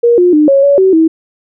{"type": "tone with pitch steps", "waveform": "sine", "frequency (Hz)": [473.1, 356.3, 302.2, 550, 565, 379.7, 322.5], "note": ["A#4", "F4", "D4", "C#5", "C#5", "F#4", "E4"], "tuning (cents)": [26, 35, 50, -14, 33, 45, -38], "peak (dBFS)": -4, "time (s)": [0.03, 1.08], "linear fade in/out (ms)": 10, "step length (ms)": 150, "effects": []}